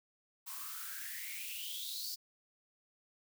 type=noise with high-pass filter sweep; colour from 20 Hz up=blue; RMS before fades=-43 dBFS; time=0.46-2.16 s; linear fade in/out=20 ms; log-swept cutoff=970 to 4900 Hz; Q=9.3; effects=none